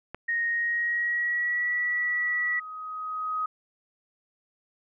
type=click; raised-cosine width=0.5 ms; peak=-21 dBFS; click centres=0.146 s
type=tone with pitch glide; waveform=sine; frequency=1864.7 to 1947.3 Hz; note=A#6 to B6; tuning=0 to -25 cents; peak=-24 dBFS; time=0.28-2.6 s; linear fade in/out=10 ms; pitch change=+75 cents; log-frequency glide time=0.47-1.72 s
type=tone with exponential growth; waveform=sine; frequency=1258 Hz; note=D#6; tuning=19 cents sharp; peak=-25 dBFS; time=0.7-3.46 s; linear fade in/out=5 ms; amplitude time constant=600 ms
effects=none